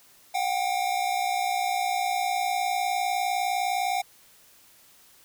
square tone pair together, 724 / 783.8 Hz, F#5 / G5, -38 / 0 cents, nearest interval minor second, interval 138 cents, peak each -28 dBFS, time 0.34-4.02 s, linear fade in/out 10 ms, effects white hiss -56 dBFS RMS until 5.24 s

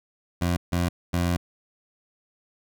20% pulse tone bursts at uneven times, 87.31 Hz, F2, in tune, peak -17 dBFS, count 3, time 0.41-0.57 / 0.72-0.89 / 1.13-1.37 s, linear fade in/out 10 ms, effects none

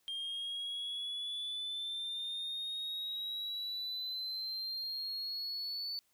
triangle exponential sweep, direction up, 3200 to 4498 Hz, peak -35 dBFS, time 0.08-5.99 s, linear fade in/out 0 ms, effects tanh soft clip ceiling -31 dBFS + white hiss -74 dBFS RMS until 6.13 s

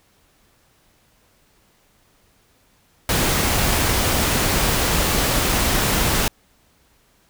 pink noise, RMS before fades -19 dBFS, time 3.09-6.28 s, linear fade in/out 2 ms, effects pink hiss -59 dBFS RMS until 7.29 s

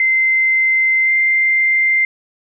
sine tone with pitch glide, 2075 to 2091 Hz, C7 to C7, -15 to -2 cents, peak -11 dBFS, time 0-2.05 s, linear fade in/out 2 ms, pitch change +13 cents, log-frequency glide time 1.04-1.11 s, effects none

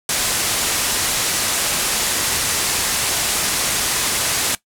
white low-pass noise, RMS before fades -20 dBFS, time 0.09-4.55 s, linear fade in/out 2 ms, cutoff 11000 Hz, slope 24 dB/octave, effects noise-tail reverb RT60 0.1 s tail -18 dB re dry

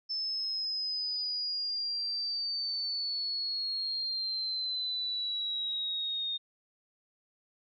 sine exponential sweep, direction down, 5274 to 3680 Hz, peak -31 dBFS, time 0.09-6.38 s, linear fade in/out 20 ms, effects none

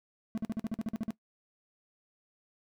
triangle tone bursts, 220.7 Hz, A3, 5 cents sharp, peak -28 dBFS, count 11, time 0.35-1.106 s, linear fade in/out 0 ms, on 26 ms, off 47 ms, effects noise-tail reverb RT60 0.1 s tail -18 dB re dry

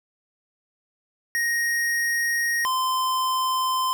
square tone pair in turn, 1871 / 1033.5 Hz, A#6 / C6, +6 / -22 cents, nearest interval minor seventh, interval 1028 cents, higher first, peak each -22 / -22 dBFS, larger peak neither, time 1.35-2.65 / 2.65-3.93 s, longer first, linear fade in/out 0 ms, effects none

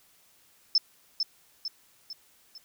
sine tone with echo, 5274 Hz, E8, in tune, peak -18 dBFS, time 0.75-0.78 s, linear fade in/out 2 ms, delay 450 ms, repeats 4, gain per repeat -6 dB, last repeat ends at 2.58 s, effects white hiss -62 dBFS RMS until 2.64 s

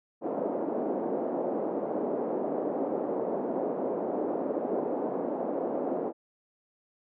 white band-pass noise, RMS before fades -31 dBFS, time 0.21-6.13 s, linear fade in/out 50 ms, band 240 to 630 Hz, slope 24 dB/octave, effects none

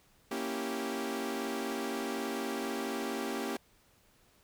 sawtooth chord, A# diminished seventh, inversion none, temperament equal with one note detuned, 233.1 / 277.2 / 329.6 / 390.9 Hz, A#3 / C#4 / E4 / G4, 0 / 0 / 0 / -5 cents, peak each -35 / -35 / -39 / -34 dBFS, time 0.31-3.57 s, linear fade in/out 5 ms, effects pink hiss -66 dBFS RMS until 4.43 s

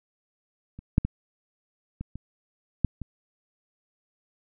clicks, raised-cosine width 5 ms, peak -28 / -6 / -14 / -21 / -24 / -8 / -22 dBFS, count 7, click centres 0.79 / 0.981 / 1.05 / 2.01 / 2.156 / 2.847 / 3.017 s, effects none

